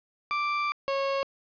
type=tone pair in turn; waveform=30% pulse; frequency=1174.7 / 548.3 Hz; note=D6 / C#5; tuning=0 / -19 cents; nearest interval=octave + minor second; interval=1319 cents; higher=first; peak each=-23 dBFS; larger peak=neither; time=0.31-0.72 / 0.88-1.23 s; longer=first; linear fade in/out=0 ms; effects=resampled to 11025 Hz + 9-bit